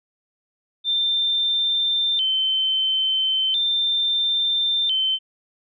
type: tone with vibrato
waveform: sine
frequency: 3322 Hz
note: G#7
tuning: in tune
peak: -18 dBFS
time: 0.84-5.19 s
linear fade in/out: 50 ms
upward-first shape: square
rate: 0.37 Hz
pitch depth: 130 cents each way
effects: none